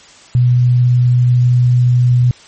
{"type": "tone", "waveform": "sine", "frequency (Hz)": 123.47, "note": "B2", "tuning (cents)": 0, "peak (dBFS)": -7, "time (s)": [0.35, 2.31], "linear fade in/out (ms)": 0, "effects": ["white hiss -41 dBFS RMS until 2.47 s", "MP3 32 kbps"]}